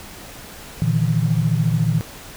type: tone cluster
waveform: sine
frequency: 117 / 151.5 / 165.5 Hz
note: A#2 / D#3 / E3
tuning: +7 / -46 / +7 cents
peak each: -20 dBFS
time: 0.82-2.01 s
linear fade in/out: 0 ms
effects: pink hiss -38 dBFS RMS until 2.36 s